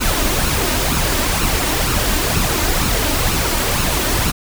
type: noise with flanger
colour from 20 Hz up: pink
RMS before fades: -17 dBFS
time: 0-4.32 s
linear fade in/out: 20 ms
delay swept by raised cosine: 0.73 to 3.33 ms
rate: 2.1 Hz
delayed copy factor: +0.5
effects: none